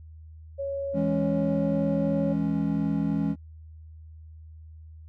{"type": "tone", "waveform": "sine", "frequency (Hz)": 554.4, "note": "C#5", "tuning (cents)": 0, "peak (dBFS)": -28, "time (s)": [0.58, 2.34], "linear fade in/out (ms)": 20}
{"type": "chord", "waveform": "triangle", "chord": "C# minor", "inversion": "first", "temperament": "equal", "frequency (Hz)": [164.81, 207.7, 277.2], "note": ["E3", "G#3", "C#4"], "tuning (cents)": [0, 0, 0], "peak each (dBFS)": -26, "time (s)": [0.93, 3.36], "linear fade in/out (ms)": 50}
{"effects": ["added 79 Hz sine -43 dBFS peak until 5.08 s"]}